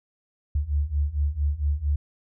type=beating tone pair; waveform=sine; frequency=70.5 / 74.9 Hz; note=C#2 / D2; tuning=+30 / +35 cents; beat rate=4.4 Hz; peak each=-26 / -24 dBFS; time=0.55-1.96 s; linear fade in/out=5 ms; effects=none